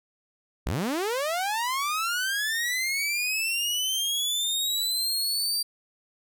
sawtooth linear sweep, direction up, 41 to 4708 Hz, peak -22 dBFS, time 0.66-5.63 s, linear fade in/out 10 ms, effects none

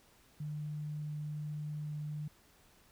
sine tone, 150.2 Hz, D3, 39 cents sharp, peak -37 dBFS, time 0.4-2.28 s, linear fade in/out 5 ms, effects pink hiss -65 dBFS RMS until 2.91 s

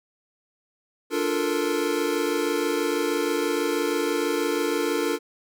square chord, Bb major seventh, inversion first, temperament equal, 293.7 / 349.2 / 440 / 466.2 Hz, D4 / F4 / A4 / Bb4, 0 / 0 / 0 / 0 cents, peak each -29 dBFS, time 1.1-5.19 s, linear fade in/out 50 ms, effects none

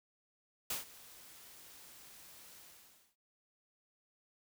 white noise with ADSR envelope, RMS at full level -36 dBFS, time 0.7-3.16 s, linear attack 4 ms, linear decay 140 ms, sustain -20 dB, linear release 590 ms, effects none

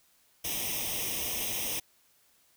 white noise with comb filter, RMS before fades -33 dBFS, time 0.44-1.8 s, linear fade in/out 10 ms, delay 0.34 ms, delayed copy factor +0.85, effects white hiss -66 dBFS RMS until 2.56 s

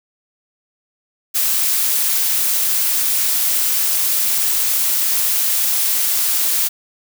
blue noise, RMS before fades -17 dBFS, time 1.34-6.69 s, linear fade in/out 20 ms, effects none

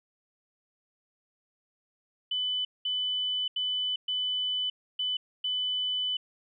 sine tone bursts at uneven times, 3000 Hz, F#7, 23 cents sharp, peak -27 dBFS, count 6, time 2.31-2.65 / 2.85-3.48 / 3.56-3.96 / 4.08-4.7 / 4.99-5.17 / 5.44-6.17 s, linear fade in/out 5 ms, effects none

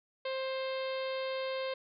harmonic tone, 527 Hz, C5, 12 cents sharp, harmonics 1 / 2 / 3 / 4 / 5 / 6 / 7 / 8 / 9, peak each -34 / -43 / -48 / -46 / -48 / -49 / -49 / -50 / -55 dBFS, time 0.25-1.74 s, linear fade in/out 5 ms, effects none

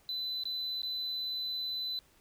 sine tone with dropouts, 4011 Hz, B7, 26 cents sharp, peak -31 dBFS, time 0.09-1.99 s, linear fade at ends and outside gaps 1 ms, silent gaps 0.436-0.454 / 0.819-0.832 s, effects tanh soft clip ceiling -32 dBFS + pink hiss -65 dBFS RMS until 2.2 s

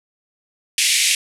pink band-pass noise, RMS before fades -17 dBFS, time 0.78-1.15 s, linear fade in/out 2 ms, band 2100 to 11000 Hz, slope 48 dB/octave, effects none

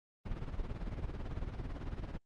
brown noise with tremolo, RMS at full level -37 dBFS, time 0.25-2.18 s, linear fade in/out 10 ms, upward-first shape sine, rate 18 Hz, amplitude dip 65%, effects low-pass 4000 Hz 12 dB/octave + Opus 32 kbps

